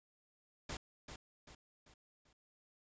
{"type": "noise with echo", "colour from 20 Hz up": "pink", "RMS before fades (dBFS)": -43, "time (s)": [0.69, 0.77], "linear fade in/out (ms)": 5, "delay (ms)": 390, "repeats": 4, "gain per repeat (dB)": -7, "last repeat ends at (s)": 2.33, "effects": ["resampled to 16000 Hz"]}